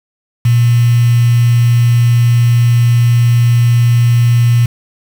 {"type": "tone with quantisation", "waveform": "sine", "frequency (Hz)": 119.1, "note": "A#2", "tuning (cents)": 38, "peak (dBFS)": -6, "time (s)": [0.45, 4.66], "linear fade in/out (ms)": 5, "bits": 4, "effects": []}